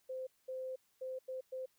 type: tone bursts at uneven times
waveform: sine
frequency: 518 Hz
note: C5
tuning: 17 cents flat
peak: -39 dBFS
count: 5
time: 0.09-0.27 / 0.48-0.76 / 1.01-1.19 / 1.28-1.41 / 1.52-1.66 s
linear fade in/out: 10 ms
effects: white hiss -75 dBFS RMS until 1.78 s